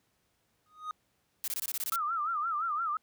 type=tone with exponential growth; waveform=triangle; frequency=1244.5 Hz; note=D#6; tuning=in tune; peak=-29 dBFS; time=0.66-0.91 s; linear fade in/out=1 ms; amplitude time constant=54 ms
type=noise bursts; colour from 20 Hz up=blue; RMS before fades=-34 dBFS; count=9; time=1.44-1.958 s; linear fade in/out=0 ms; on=38 ms; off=22 ms
type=tone with vibrato; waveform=sine; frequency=1274 Hz; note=D#6; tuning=41 cents sharp; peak=-29 dBFS; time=1.92-2.97 s; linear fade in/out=2 ms; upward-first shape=sine; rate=5.8 Hz; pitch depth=140 cents each way
effects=pink hiss -74 dBFS RMS until 3.02 s + high-pass 60 Hz 12 dB/octave